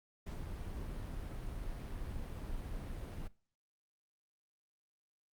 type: noise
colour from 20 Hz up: brown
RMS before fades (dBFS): -42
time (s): 0.26-3.28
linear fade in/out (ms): 10
effects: noise-tail reverb RT60 0.4 s tail -21 dB re dry + Opus 48 kbps